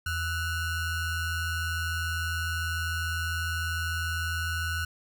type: ring-modulated tone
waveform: square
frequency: 698.5 Hz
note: F5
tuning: in tune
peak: -26 dBFS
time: 0.06-4.85 s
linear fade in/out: 5 ms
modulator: 782 Hz
effects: none